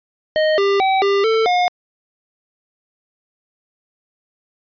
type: tone with pitch steps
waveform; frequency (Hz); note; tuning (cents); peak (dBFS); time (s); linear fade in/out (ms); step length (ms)
square; 621 / 397.6 / 767 / 398.3 / 445.5 / 717; D#5 / G4 / G5 / G4 / A4 / F5; -3 / +25 / -38 / +28 / +22 / +45; -14; 0.36-1.68; 0; 220
effects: resampled to 11025 Hz